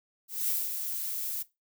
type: noise with ADSR envelope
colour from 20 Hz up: violet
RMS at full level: -28 dBFS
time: 0.28-1.43 s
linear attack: 200 ms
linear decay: 200 ms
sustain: -6 dB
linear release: 12 ms
effects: noise-tail reverb RT60 0.2 s tail -17 dB re dry